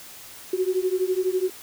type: beating tone pair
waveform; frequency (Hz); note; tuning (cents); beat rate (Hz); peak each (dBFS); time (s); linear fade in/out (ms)
sine; 365 / 377; F#4 / F#4; -24 / +32; 12; -24; 0.53-1.5; 5
effects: white hiss -43 dBFS RMS until 1.62 s